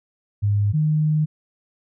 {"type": "tone pair in turn", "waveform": "sine", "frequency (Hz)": [102.5, 153.58], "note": ["G#2", "D#3"], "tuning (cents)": [-22, -22], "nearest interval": "perfect fifth", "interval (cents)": 700, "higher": "second", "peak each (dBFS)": -16, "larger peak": "neither", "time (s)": [[0.42, 0.73], [0.73, 1.26]], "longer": "second", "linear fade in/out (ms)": 20, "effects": []}